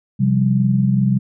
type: chord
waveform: sine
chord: C suspended fourth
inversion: none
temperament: equal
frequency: 130.81 / 174.61 / 196 Hz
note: C3 / F3 / G3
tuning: 0 / 0 / 0 cents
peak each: -16 / -22 / -16 dBFS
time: 0.19-1.19 s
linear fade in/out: 20 ms
effects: none